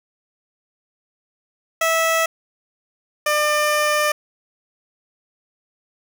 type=tone pair in turn; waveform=15% pulse; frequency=653 / 599.1 Hz; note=E5 / D5; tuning=-17 / +34 cents; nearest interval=minor second; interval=149 cents; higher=first; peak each=-10 dBFS; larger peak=neither; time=1.81-2.26 / 3.26-4.12 s; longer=second; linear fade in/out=5 ms; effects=none